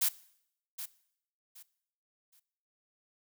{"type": "noise with echo", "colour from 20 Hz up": "blue", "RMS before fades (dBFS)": -28, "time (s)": [0.01, 0.09], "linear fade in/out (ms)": 10, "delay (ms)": 770, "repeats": 3, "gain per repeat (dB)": -12, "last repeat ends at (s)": 2.4, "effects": ["noise-tail reverb RT60 0.7 s tail -19 dB re dry"]}